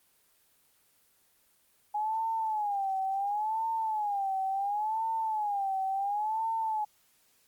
sine tone with vibrato, 830.6 Hz, G#5, in tune, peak -28 dBFS, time 1.94-6.85 s, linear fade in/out 10 ms, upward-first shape sine, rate 0.71 Hz, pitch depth 140 cents each way, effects white hiss -67 dBFS RMS until 7.47 s + Opus 24 kbps

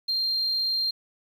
sine tone, 4186 Hz, C8, in tune, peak -22 dBFS, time 0.08-0.91 s, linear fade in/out 10 ms, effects tanh soft clip ceiling -19 dBFS + 9-bit

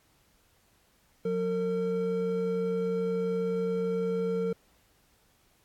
triangle tone pair together, 180.9 / 455.8 Hz, F#3 / A#4, -39 / -39 cents, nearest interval octave + major third, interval 1600 cents, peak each -30 / -26 dBFS, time 1.25-4.53 s, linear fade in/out 5 ms, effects pink hiss -66 dBFS RMS until 5.64 s + AAC 64 kbps

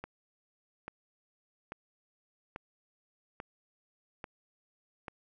click train, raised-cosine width 0.5 ms, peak -25 dBFS, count 7, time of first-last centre 0.04-5.082 s, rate 1.19 Hz, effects none

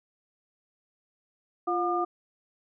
sine tone cluster, 347.5 / 718 / 1207 Hz, F4 / F5 / D6, -9 / +48 / +47 cents, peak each -29 dBFS, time 1.67-2.05 s, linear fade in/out 10 ms, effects none

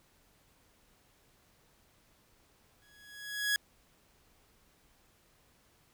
sawtooth tone with exponential growth, 1671 Hz, G#6, 10 cents sharp, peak -22 dBFS, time 2.82-3.56 s, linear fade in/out 1 ms, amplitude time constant 160 ms, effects pink hiss -67 dBFS RMS until 5.93 s

